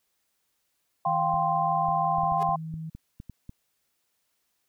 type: chord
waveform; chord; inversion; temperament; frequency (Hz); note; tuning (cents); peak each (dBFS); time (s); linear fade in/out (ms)
sine; F suspended second; none; equal; 698.5 / 784 / 1046.5; F5 / G5 / C6; 0 / 0 / 0; -28 / -26 / -27; 1.05-2.56; 5
type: tone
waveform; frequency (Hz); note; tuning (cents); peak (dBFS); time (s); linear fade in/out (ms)
sine; 160.2; E3; -49; -33; 1.06-2.9; 10
type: clicks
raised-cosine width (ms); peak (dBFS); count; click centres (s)
5; -28; 11; 1.341 / 1.887 / 2.184 / 2.235 / 2.321 / 2.491 / 2.74 / 2.95 / 3.201 / 3.297 / 3.494
type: tone with exponential growth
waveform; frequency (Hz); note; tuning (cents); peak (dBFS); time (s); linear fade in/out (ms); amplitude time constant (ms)
sawtooth; 419.4; G#4; +17; -30; 2.35-2.43; 2; 16
effects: white hiss -75 dBFS RMS until 4.68 s